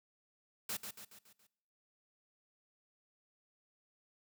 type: noise with echo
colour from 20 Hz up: white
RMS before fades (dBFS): -39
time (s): 0.69-0.77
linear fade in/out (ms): 5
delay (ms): 140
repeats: 5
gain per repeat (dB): -6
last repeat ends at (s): 1.47
effects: noise-tail reverb RT60 0.8 s tail -21 dB re dry